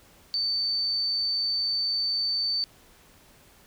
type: tone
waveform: sine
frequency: 4552 Hz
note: C#8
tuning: 45 cents sharp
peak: -24 dBFS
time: 0.34-2.64 s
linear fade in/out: 0 ms
effects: pink hiss -56 dBFS RMS until 3.66 s